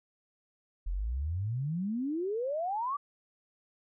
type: exponential sweep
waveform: sine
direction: up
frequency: 40.35 to 1183 Hz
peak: -30 dBFS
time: 0.86-2.97 s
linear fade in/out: 10 ms
effects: none